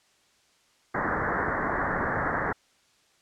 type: low-pass noise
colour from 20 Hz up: white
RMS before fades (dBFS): -28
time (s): 0.94-2.53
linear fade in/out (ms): 10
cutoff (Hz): 1900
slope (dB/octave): 96
effects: white hiss -64 dBFS RMS until 3.21 s + low-pass 7000 Hz 12 dB/octave